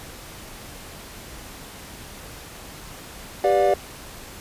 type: chord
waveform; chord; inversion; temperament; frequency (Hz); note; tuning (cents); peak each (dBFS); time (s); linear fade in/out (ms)
triangle; G dominant seventh; none; equal with one note detuned; 392 / 493.9 / 587.3 / 716; G4 / B4 / D5 / F5; 0 / 0 / 0 / +43; -19 / -24 / -18 / -19; 3.44-3.74; 2
effects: pink hiss -40 dBFS RMS until 4.4 s + resampled to 32000 Hz